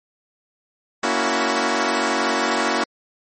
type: chord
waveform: 10% pulse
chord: F# dominant seventh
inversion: first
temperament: equal with one note detuned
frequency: 233.1 / 280.7 / 329.6 / 370 Hz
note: A#3 / C#4 / E4 / F#4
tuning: 0 / +22 / 0 / 0 cents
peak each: -16 dBFS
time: 1.03-2.84 s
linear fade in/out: 5 ms
effects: MP3 32 kbps